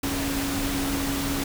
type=tone in noise; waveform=sine; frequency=277.2 Hz; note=C#4; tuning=in tune; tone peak=-27 dBFS; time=0.03-1.44 s; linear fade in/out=5 ms; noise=pink; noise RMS=-29 dBFS; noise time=0.03-1.44 s; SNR=-1 dB; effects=none